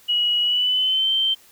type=tone with pitch glide; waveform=sine; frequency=2912 to 3121 Hz; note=F#7 to G7; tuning=-28 to -8 cents; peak=-17 dBFS; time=0.08-1.35 s; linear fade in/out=20 ms; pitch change=+120 cents; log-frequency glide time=0.41-1.12 s; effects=white hiss -52 dBFS RMS until 1.51 s